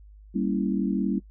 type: chord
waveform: sine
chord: G diminished seventh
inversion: none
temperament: equal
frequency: 196 / 233.1 / 277.2 / 329.6 Hz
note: G3 / Bb3 / Db4 / Fb4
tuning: 0 / 0 / 0 / 0 cents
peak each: -26 / -29 / -29 / -31 dBFS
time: 0.34-1.2 s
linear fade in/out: 20 ms
effects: noise-tail reverb RT60 0.1 s tail -22 dB re dry + added 51 Hz sine -46 dBFS peak until 1.3 s